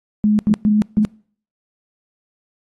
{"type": "tone bursts at uneven times", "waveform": "sine", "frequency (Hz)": 210.9, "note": "G#3", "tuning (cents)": 27, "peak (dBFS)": -11, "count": 4, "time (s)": [[0.24, 0.39], [0.47, 0.54], [0.65, 0.82], [0.97, 1.05]], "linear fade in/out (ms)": 0, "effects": ["noise-tail reverb RT60 0.5 s tail -25 dB re dry", "AAC 32 kbps"]}